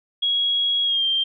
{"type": "tone with pitch glide", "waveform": "sine", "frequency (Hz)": [3315, 3169], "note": ["G#7", "G7"], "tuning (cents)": [-4, 18], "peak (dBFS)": -18, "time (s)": [0.22, 1.24], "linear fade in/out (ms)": 10, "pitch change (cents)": -78, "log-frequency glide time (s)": [0.84, 1.05], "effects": []}